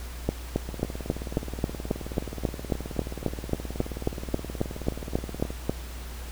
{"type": "two click trains", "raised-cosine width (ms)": 2, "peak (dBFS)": [-21, -10], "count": [92, 21], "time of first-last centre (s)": [[0.69, 5.505], [0.29, 5.695]], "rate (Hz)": [18.9, 3.7], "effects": ["added 60 Hz sine -36 dBFS peak until 6.31 s", "pink hiss -44 dBFS RMS until 6.31 s"]}